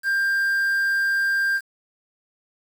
triangle tone with quantisation, 1591 Hz, G6, 25 cents sharp, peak -17 dBFS, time 0.03-1.61 s, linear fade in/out 50 ms, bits 7, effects none

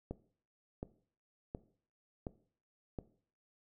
click train, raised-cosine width 2 ms, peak -26 dBFS, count 5, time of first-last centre 0.11-2.988 s, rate 1.39 Hz, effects noise-tail reverb RT60 0.5 s tail -17 dB re dry

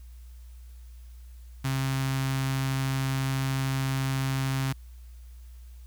sawtooth tone with notch filter, 133.8 Hz, C3, 39 cents sharp, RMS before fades -28 dBFS, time 1.64-4.73 s, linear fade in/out 10 ms, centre 480 Hz, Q 0.69, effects added 60 Hz sine -43 dBFS peak until 5.86 s + white hiss -63 dBFS RMS until 5.86 s

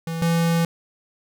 square tone pair in turn, 164.81 / 167.3 Hz, E3 / E3, 0 / +26 cents, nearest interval unison, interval 26 cents, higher second, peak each -26 / -18 dBFS, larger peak second, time 0.07-0.22 / 0.22-0.65 s, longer second, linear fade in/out 2 ms, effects none

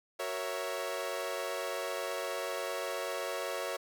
sawtooth chord, F# dominant seventh, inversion none, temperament equal with one note detuned, 374.7 / 466.2 / 554.4 / 659.3 Hz, F#4 / A#4 / C#5 / E5, +22 / 0 / 0 / 0 cents, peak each -39 / -37 / -34 / -36 dBFS, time 0.19-3.77 s, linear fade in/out 10 ms, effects none

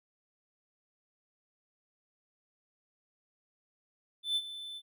triangle tone with ADSR envelope, 3523 Hz, A7, 1 cent sharp, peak -25 dBFS, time 4.23-4.82 s, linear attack 130 ms, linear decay 50 ms, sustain -14 dB, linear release 51 ms, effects none

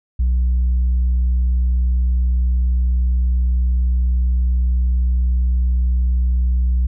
sine tone, 61.74 Hz, B1, in tune, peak -11 dBFS, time 0.19-6.87 s, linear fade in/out 10 ms, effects tanh soft clip ceiling -12 dBFS

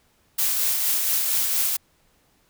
blue noise with tremolo, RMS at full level -21 dBFS, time 0.38-1.77 s, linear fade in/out 10 ms, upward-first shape triangle, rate 4.3 Hz, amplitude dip 35%, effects pink hiss -63 dBFS RMS until 2.49 s

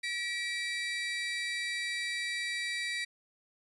30% pulse tone pair together, 1926.2 / 2320 Hz, B6 / D7, -44 / -22 cents, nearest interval minor third, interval 322 cents, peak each -32 / -34 dBFS, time 0.03-3.05 s, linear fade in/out 10 ms, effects resampled to 24000 Hz

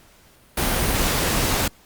pink noise, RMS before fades -21 dBFS, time 0.57-1.68 s, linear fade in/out 5 ms, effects pink hiss -53 dBFS RMS until 1.85 s + Opus 48 kbps

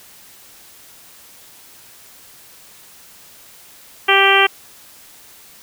harmonic tone, 392 Hz, G4, in tune, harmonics 1 / 2 / 3 / 4 / 5 / 6 / 7 / 8, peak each -18 / -18 / -18 / -18 / -18 / -18 / -18 / -18 dBFS, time 4.08-4.47 s, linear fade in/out 10 ms, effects white hiss -44 dBFS RMS until 5.62 s

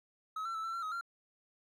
triangle tone with pitch steps, 1280 / 1349 / 1312 / 1340 / 1363 / 1267 / 1379 Hz, D#6 / E6 / E6 / E6 / F6 / D#6 / F6, +49 / +40 / -9 / +28 / -43 / +31 / -22 cents, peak -34 dBFS, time 0.36-1.011 s, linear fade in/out 5 ms, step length 93 ms, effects none

